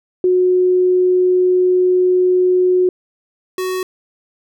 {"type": "tone pair in turn", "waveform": ["sine", "square"], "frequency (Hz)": [365, 371.2], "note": ["F#4", "F#4"], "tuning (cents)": [-24, 6], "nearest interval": "unison", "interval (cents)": 30, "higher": "second", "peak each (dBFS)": [-10, -19], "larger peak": "first", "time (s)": [[0.24, 2.89], [3.58, 3.83]], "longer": "first", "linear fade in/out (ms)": 2, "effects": []}